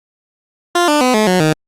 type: tone with pitch steps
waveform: 15% pulse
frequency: 349.2 / 297.1 / 252.7 / 215 / 182.86 / 155.55 Hz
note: F4 / D4 / B3 / A3 / F#3 / D#3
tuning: 0 / +20 / +40 / -40 / -20 / 0 cents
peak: -4 dBFS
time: 0.75-1.53 s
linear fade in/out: 5 ms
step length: 130 ms
effects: low-pass 11000 Hz 12 dB/octave + Opus 48 kbps